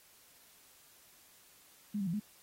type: tone with pitch steps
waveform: sine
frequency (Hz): 207.2 / 195.4 / 168.5 / 209.9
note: G#3 / G3 / E3 / G#3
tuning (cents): -4 / -5 / +38 / +19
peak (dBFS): -32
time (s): 1.94-2.2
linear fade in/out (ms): 10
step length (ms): 65
effects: white hiss -62 dBFS RMS until 2.42 s + AAC 48 kbps